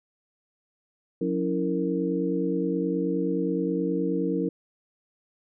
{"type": "tone cluster", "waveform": "sine", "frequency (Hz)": [180.6, 279.4, 328.9, 462.2], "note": ["F#3", "C#4", "E4", "A#4"], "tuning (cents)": [-42, 14, -4, -15], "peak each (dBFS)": -29, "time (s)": [1.21, 4.49], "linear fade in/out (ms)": 5, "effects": []}